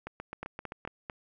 two click trains, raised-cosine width 0.5 ms, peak -22 / -23 dBFS, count 4 / 7, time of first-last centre 0.43-1.098 / 0.07-0.851 s, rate 4.49 / 7.68 Hz, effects none

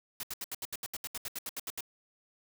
white noise bursts, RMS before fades -38 dBFS, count 16, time 0.2-1.807 s, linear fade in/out 2 ms, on 32 ms, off 73 ms, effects none

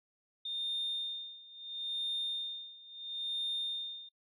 sine tone with tremolo, 3635 Hz, A#7, 44 cents flat, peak -31 dBFS, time 0.45-4.09 s, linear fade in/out 5 ms, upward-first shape sine, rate 0.74 Hz, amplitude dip 90%, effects noise-tail reverb RT60 0.1 s tail -21 dB re dry + tanh soft clip ceiling -29 dBFS

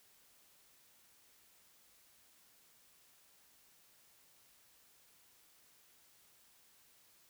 silence, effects white hiss -67 dBFS RMS until 7.29 s

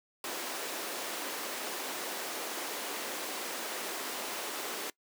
pink high-pass noise, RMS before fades -38 dBFS, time 0.24-4.9 s, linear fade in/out 2 ms, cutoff 300 Hz, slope 24 dB/octave, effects noise-tail reverb RT60 0.1 s tail -22 dB re dry

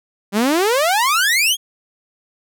sawtooth exponential sweep, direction up, 191.7 to 3376 Hz, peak -10 dBFS, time 0.32-1.57 s, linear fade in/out 50 ms, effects none

